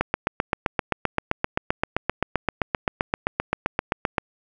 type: click train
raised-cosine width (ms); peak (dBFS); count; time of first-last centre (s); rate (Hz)
0.5; -5; 33; 0.01-4.182; 7.67
effects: none